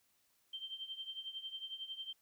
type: tone with tremolo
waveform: sine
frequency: 3136 Hz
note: G7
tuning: in tune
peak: -39 dBFS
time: 0.53-2.13 s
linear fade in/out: 5 ms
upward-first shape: triangle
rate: 11 Hz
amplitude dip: 85%
effects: white hiss -75 dBFS RMS until 2.21 s